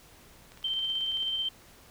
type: click train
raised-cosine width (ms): 0.2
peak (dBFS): -33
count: 15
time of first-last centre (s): 0.52-1.281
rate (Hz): 18.4
type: tone with tremolo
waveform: sine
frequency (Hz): 3120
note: G7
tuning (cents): -9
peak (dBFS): -27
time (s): 0.64-1.49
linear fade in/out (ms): 5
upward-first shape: square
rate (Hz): 16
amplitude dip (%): 25
effects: pink hiss -55 dBFS RMS until 1.9 s